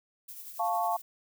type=noise with tremolo; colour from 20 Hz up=violet; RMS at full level=-43 dBFS; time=0.28-1.02 s; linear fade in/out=10 ms; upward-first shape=sine; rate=11 Hz; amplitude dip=40%
type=chord; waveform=sine; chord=F augmented; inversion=none; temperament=equal; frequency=698.5 / 880 / 1108.7 Hz; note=F5 / A5 / C#6; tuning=0 / 0 / 0 cents; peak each=-29 / -31 / -33 dBFS; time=0.59-0.97 s; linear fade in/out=10 ms
effects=none